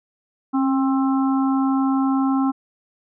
harmonic tone with a mistuned harmonic, 265.2 Hz, C4, 23 cents sharp, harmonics 1 / 3 / 4 / 5, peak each -17 / -27 / -29 / -31 dBFS, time 0.53-2.52 s, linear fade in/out 20 ms, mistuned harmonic 1, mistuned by +26 cents, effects none

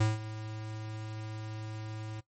square tone with ADSR envelope, 108.7 Hz, A2, 21 cents flat, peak -24 dBFS, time 0-2.21 s, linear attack 9 ms, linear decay 170 ms, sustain -15 dB, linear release 16 ms, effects noise-tail reverb RT60 0.1 s tail -17 dB re dry + MP3 32 kbps

